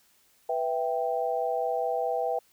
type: chord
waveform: sine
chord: E minor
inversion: second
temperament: equal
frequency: 493.9 / 659.3 / 784 Hz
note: B4 / E5 / G5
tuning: 0 / 0 / 0 cents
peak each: -30 dBFS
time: 0.49-2.39 s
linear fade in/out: 5 ms
effects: white hiss -64 dBFS RMS until 2.52 s